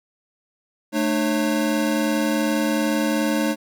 square tone cluster, 219.2 / 301.9 / 548 Hz, A3 / D4 / C#5, -6 / +48 / -20 cents, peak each -24 / -23 / -27 dBFS, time 0.92-3.56 s, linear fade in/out 50 ms, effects none

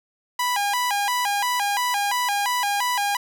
sawtooth tone with vibrato, 895 Hz, A5, 29 cents sharp, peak -17 dBFS, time 0.39-3.17 s, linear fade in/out 5 ms, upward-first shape square, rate 2.9 Hz, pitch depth 170 cents each way, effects none

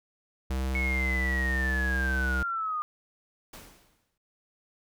square tone, 65.41 Hz, C2, in tune, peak -28 dBFS, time 0.5-2.43 s, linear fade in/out 5 ms
sine linear sweep, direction down, 2209 to 1212 Hz, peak -28 dBFS, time 0.75-2.82 s, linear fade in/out 0 ms
pink noise with exponential decay, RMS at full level -43 dBFS, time 3.53-4.18 s, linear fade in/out 5 ms, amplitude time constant 140 ms
effects none

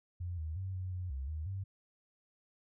sine tone with pitch steps, 88.2 / 78.8 / 94.8 / 92.3 / 90.5 / 66.9 / 77.8 / 96.6 Hz, F2 / D#2 / F#2 / F#2 / F#2 / C2 / D#2 / G2, +18 / +23 / +43 / -4 / -38 / +39 / 0 / -25 cents, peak -36 dBFS, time 0.2-1.64 s, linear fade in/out 10 ms, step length 180 ms, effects none

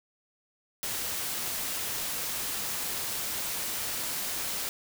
white noise, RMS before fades -33 dBFS, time 0.83-4.69 s, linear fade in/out 0 ms, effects none

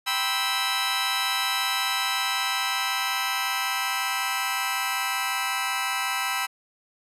15% pulse chord, C major seventh, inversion second, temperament just, 784.9 / 981.1 / 1046.5 / 1308.1 Hz, G5 / B5 / C6 / E6, +2 / -12 / 0 / -14 cents, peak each -24 / -23 / -27 / -22 dBFS, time 0.06-6.47 s, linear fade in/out 20 ms, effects resampled to 32000 Hz + 9-bit

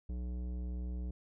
sine tone with tanh clipping, 61.1 Hz, B1, 18 cents flat, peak -38 dBFS, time 0.09-1.11 s, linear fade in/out 5 ms, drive 14 dB, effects none

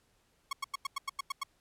sawtooth tone bursts, 1100 Hz, C#6, 14 cents flat, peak -28 dBFS, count 9, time 0.51-1.434 s, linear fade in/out 5 ms, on 20 ms, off 93 ms, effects pink hiss -71 dBFS RMS until 1.6 s + low-pass 12000 Hz 12 dB/octave

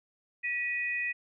sine tone pair together, 1936.8 / 2489 Hz, B6 / D#7, -34 / 0 cents, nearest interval major third, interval 434 cents, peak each -32 / -32 dBFS, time 0.43-1.13 s, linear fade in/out 20 ms, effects none

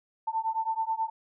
sine beating tone pair, 888 / 897.3 Hz, A5 / A5, +16 / +34 cents, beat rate 9.3 Hz, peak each -30 dBFS, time 0.27-1.1 s, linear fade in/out 10 ms, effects none

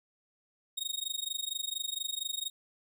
sawtooth tone with amplitude modulation, 3741 Hz, A#7, 5 cents sharp, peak -27 dBFS, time 0.77-2.5 s, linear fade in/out 10 ms, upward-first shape sine, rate 24.3 Hz, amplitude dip 95%, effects none

